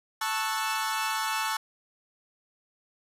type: chord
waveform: sawtooth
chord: F# minor seventh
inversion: first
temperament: equal with one note detuned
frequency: 880 / 1104.3 / 1318.5 / 1480 Hz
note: A5 / C#6 / E6 / F#6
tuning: 0 / -7 / 0 / 0 cents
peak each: -27 / -30 / -30 / -32 dBFS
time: 0.21-1.57 s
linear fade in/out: 5 ms
effects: resampled to 32000 Hz